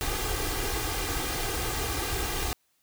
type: noise with comb filter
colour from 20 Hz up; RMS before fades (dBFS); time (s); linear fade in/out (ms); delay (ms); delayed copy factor
pink; -30; 0.01-2.53; 0; 2.5; +0.7
effects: white hiss -71 dBFS RMS until 2.82 s